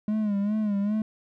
triangle tone with vibrato, 207.8 Hz, G#3, 1 cent sharp, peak -21 dBFS, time 0.08-1.02 s, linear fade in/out 2 ms, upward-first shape sine, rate 2.5 Hz, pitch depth 76 cents each way, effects none

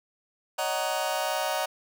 sawtooth chord, D# minor seventh, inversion third, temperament just, 560 / 622.3 / 746.7 / 933.4 Hz, C#5 / D#5 / F#5 / A#5, +18 / 0 / +16 / +2 cents, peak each -30 / -27 / -27 / -29 dBFS, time 0.58-1.66 s, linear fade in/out 10 ms, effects none

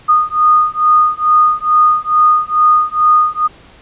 sine beating tone pair, 1230 / 1232.3 Hz, D#6 / D#6, -20 / -17 cents, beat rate 2.3 Hz, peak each -11 dBFS, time 0.08-3.48 s, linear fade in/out 20 ms, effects pink hiss -42 dBFS RMS until 3.81 s + resampled to 8000 Hz

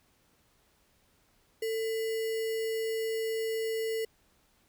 sine tone with sample-and-hold, 446.1 Hz, A4, 24 cents sharp, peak -29 dBFS, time 1.62-4.05 s, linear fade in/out 5 ms, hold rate 2450 Hz, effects pink hiss -68 dBFS RMS until 4.68 s

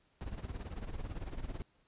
brown noise with tremolo, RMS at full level -38 dBFS, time 0.21-1.62 s, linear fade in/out 0 ms, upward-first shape sine, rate 18 Hz, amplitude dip 75%, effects pink hiss -72 dBFS RMS until 1.87 s + resampled to 8000 Hz

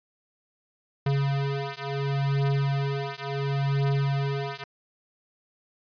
square beating tone pair, 138.59 / 139.3 Hz, C#3 / C#3, 0 / +9 cents, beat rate 0.71 Hz, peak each -28 dBFS, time 1.06-4.64 s, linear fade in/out 5 ms, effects resampled to 11025 Hz

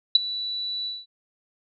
sine tone with ADSR envelope, 3951 Hz, B7, in tune, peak -8 dBFS, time 0.15-1.06 s, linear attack 4 ms, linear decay 17 ms, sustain -19 dB, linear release 200 ms, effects none

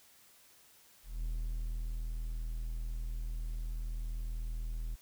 triangle tone with ADSR envelope, 40.21 Hz, E1, 42 cents flat, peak -31 dBFS, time 1.03-4.96 s, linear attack 200 ms, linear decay 850 ms, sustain -2 dB, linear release 20 ms, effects white hiss -62 dBFS RMS until 5.01 s

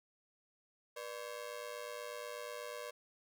sawtooth ring-modulated tone, 540 Hz, C#5, 45 cents flat, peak -36 dBFS, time 0.96-2.91 s, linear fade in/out 10 ms, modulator 54.1 Hz, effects none

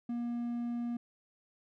triangle tone, 238 Hz, A#3, 36 cents sharp, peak -31 dBFS, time 0.09-0.97 s, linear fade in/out 5 ms, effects none

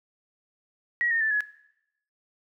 sine tone with pitch steps, 1909 / 1833.4 / 1760.7 / 1690.9 Hz, A#6 / A#6 / A6 / G#6, +41 / -29 / +1 / +31 cents, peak -22 dBFS, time 1.01-1.406 s, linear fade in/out 0 ms, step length 99 ms, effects noise-tail reverb RT60 0.8 s tail -18 dB re dry

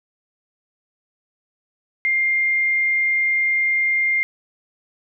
sine tone, 2110 Hz, C7, 14 cents sharp, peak -16 dBFS, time 2.05-4.23 s, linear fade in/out 0 ms, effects none

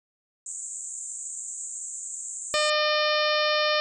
white band-pass noise, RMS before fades -36 dBFS, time 0.46-2.7 s, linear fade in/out 2 ms, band 6900 to 8100 Hz, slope 96 dB/octave
harmonic tone, 605 Hz, D#5, 49 cents flat, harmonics 1 / 2 / 3 / 4 / 5 / 6 / 7 / 8 / 9, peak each -25 / -28 / -30 / -31 / -32 / -33 / -33 / -34 / -35 dBFS, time 2.54-3.8 s, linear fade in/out 0 ms
effects none

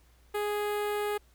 sawtooth tone with notch filter, 415.3 Hz, G#4, in tune, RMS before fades -31 dBFS, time 0.34-1.18 s, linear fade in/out 10 ms, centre 5700 Hz, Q 0.76, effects added 60 Hz sine -59 dBFS peak until 1.34 s + pink hiss -66 dBFS RMS until 1.34 s

